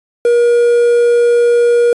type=tone with quantisation; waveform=triangle; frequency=476.4 Hz; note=A#4; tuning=38 cents sharp; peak=-5 dBFS; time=0.25-1.93 s; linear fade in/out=2 ms; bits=5; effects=resampled to 24000 Hz